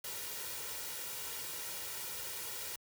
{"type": "noise with comb filter", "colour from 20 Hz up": "white", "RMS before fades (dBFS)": -42, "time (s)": [0.04, 2.76], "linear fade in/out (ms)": 5, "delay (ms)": 2.1, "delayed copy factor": 0.6, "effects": ["high-pass 80 Hz 12 dB/octave"]}